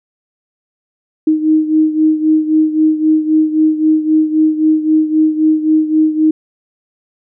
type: beating tone pair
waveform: sine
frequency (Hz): 311.1 / 314.9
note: D#4 / D#4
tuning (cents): 0 / +21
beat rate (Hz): 3.8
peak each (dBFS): -10 / -15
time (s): 1.27-6.31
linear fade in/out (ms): 5
effects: none